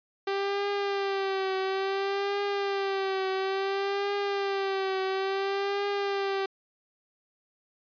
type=tone with vibrato; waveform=sawtooth; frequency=392 Hz; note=G4; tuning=in tune; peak=-23 dBFS; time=0.27-6.46 s; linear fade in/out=5 ms; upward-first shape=triangle; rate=0.58 Hz; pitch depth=56 cents each way; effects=resampled to 11025 Hz